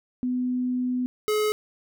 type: tone pair in turn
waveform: sine / square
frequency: 250.5 / 425.3 Hz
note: B3 / G#4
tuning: +25 / +41 cents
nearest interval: major sixth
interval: 916 cents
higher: second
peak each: -23 / -22 dBFS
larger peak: second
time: 0.23-1.06 / 1.28-1.52 s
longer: first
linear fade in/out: 0 ms
effects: none